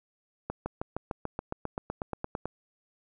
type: accelerating click train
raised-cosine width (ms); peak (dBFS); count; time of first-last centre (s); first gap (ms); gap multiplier
1; -18; 16; 0.5-2.456; 160; 0.97
effects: none